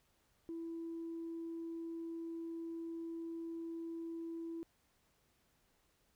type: tone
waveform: sine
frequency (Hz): 331.5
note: E4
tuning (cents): +10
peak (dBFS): -40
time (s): 0.49-4.63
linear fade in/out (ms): 0
effects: tanh soft clip ceiling -37 dBFS + pink hiss -75 dBFS RMS until 6.15 s